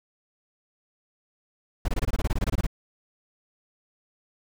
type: noise bursts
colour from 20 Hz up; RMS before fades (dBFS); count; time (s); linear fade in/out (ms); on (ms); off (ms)
brown; -23; 15; 1.85-2.667; 5; 33; 23
effects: none